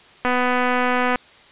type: click train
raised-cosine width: 0.5 ms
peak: -6 dBFS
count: 227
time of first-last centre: 0.25-1.158 s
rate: 249 Hz
effects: white hiss -48 dBFS RMS until 1.51 s + resampled to 8000 Hz